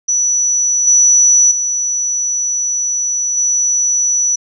sine tone with level steps, 5920 Hz, F#8, in tune, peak -11 / -6 / -14 / -11 dBFS, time 0.08-4.36 s, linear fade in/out 10 ms, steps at 0.87 / 1.51 / 3.37 s, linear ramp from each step 5 ms, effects none

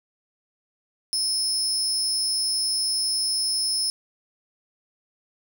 30% pulse tone with amplitude modulation, 5210 Hz, E8, 21 cents flat, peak -16 dBFS, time 1.13-3.9 s, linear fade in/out 0 ms, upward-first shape sine, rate 288 Hz, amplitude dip 50%, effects none

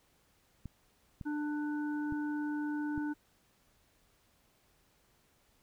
clicks, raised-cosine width 5 ms, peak -30 dBFS, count 4, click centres 0.657 / 1.212 / 2.124 / 2.978 s
harmonic tone, 297 Hz, D4, 20 cents sharp, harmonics 1 / 3 / 5, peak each -33 / -46 / -45 dBFS, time 1.25-3.14 s, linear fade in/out 20 ms
effects pink hiss -70 dBFS RMS until 5.62 s

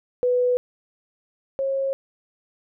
sine tone pair in turn, 495.2 / 542 Hz, B4 / C#5, +5 / -39 cents, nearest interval major second, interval 156 cents, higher second, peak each -17 / -21 dBFS, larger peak first, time 0.23-0.57 / 1.59-1.93 s, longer neither, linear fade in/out 0 ms, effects none

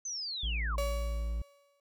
sine linear sweep, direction down, 6272 to 994 Hz, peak -35 dBFS, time 0.05-0.76 s, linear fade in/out 5 ms
triangle tone, 56.1 Hz, A1, 34 cents sharp, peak -29 dBFS, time 0.43-1.42 s, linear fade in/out 5 ms
35% pulse tone with exponential decay, 566 Hz, C#5, 36 cents sharp, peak -29 dBFS, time 0.78-1.8 s, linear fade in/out 2 ms, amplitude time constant 220 ms
effects none

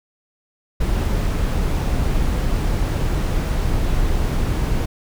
brown noise, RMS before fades -19 dBFS, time 0.8-4.86 s, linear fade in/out 10 ms, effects none

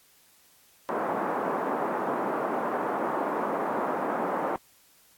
white band-pass noise, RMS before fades -29 dBFS, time 0.89-4.56 s, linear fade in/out 0 ms, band 220 to 1100 Hz, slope 24 dB/octave, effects white hiss -60 dBFS RMS until 5.17 s + AAC 64 kbps

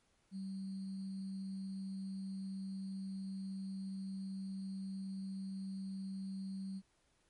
sine tone with sample-and-hold, 192.3 Hz, G3, 33 cents flat, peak -40 dBFS, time 0.31-6.82 s, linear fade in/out 50 ms, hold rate 4410 Hz, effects pink hiss -75 dBFS RMS until 7.29 s + MP3 48 kbps

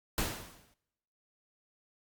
pink noise with exponential decay, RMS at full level -30 dBFS, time 0.18-0.74 s, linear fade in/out 1 ms, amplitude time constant 120 ms, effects noise-tail reverb RT60 1.0 s tail -25 dB re dry + Opus 48 kbps

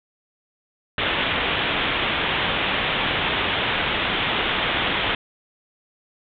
white low-pass noise, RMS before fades -23 dBFS, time 0.98-5.15 s, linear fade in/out 2 ms, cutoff 3600 Hz, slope 96 dB/octave, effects none

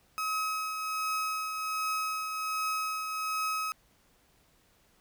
35% pulse tone with tremolo, 1275 Hz, D#6, 42 cents sharp, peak -27 dBFS, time 0.18-3.72 s, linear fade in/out 0 ms, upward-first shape triangle, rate 1.3 Hz, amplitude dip 45%, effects pink hiss -66 dBFS RMS until 5 s

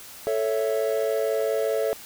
triangle chord, A major, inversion none, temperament equal, 440 / 554.4 / 659.3 Hz, A4 / C#5 / E5, 0 / 0 / 0 cents, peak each -23 / -25 / -26 dBFS, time 0.27-1.93 s, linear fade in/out 0 ms, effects white hiss -43 dBFS RMS until 2.05 s

